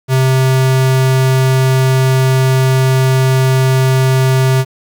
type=tone; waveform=square; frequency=131.2 Hz; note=C3; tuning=5 cents sharp; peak=-9 dBFS; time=0.08-4.65 s; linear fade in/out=50 ms; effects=7-bit